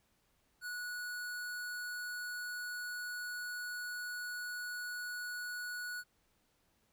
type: tone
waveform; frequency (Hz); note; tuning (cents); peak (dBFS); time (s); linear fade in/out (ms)
square; 1466; F#6; -16; -40; 0.61-6.04; 50
effects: pink hiss -75 dBFS RMS until 6.92 s